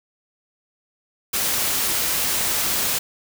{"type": "noise", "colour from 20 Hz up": "white", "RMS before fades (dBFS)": -22, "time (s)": [1.33, 2.99], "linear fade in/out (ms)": 10, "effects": []}